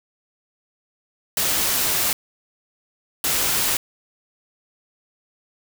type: noise bursts at uneven times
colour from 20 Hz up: white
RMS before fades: -21 dBFS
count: 2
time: 1.37-2.13 / 3.24-3.77 s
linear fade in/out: 2 ms
effects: none